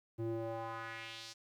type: tone with band-pass filter sweep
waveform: square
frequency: 113.5 Hz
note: A#2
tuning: 46 cents flat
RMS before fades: -42 dBFS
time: 0.18-1.34 s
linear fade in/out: 20 ms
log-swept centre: 250 to 5600 Hz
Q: 2.1
effects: 12-bit